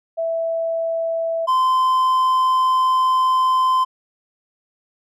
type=tone pair in turn; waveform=sine / triangle; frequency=659.3 / 1032.5 Hz; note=E5 / C6; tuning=0 / -23 cents; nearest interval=minor sixth; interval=777 cents; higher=second; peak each=-19 / -12 dBFS; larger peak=second; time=0.17-1.47 / 1.47-3.85 s; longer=second; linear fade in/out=20 ms; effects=none